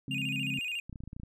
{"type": "chord", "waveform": "sine", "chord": "Db major seventh", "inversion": "none", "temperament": "equal with one note detuned", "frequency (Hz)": [139.47, 174.61, 207.7, 261.6], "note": ["Db3", "F3", "Ab3", "C4"], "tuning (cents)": [11, 0, 0, 0], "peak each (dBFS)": [-37, -43, -41, -38], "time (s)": [0.08, 0.59], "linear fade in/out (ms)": 2}
{"type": "tone with vibrato", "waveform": "triangle", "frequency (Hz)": 2637, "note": "E7", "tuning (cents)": 0, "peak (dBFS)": -31, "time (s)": [0.11, 0.8], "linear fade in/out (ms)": 2, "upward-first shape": "square", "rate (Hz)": 14, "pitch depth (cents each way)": 100}
{"type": "clicks", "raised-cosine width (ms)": 5, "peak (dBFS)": -30, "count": 10, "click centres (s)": [0.896, 0.928, 0.958, 1.005, 1.037, 1.076, 1.131, 1.165, 1.199, 1.234]}
{"effects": []}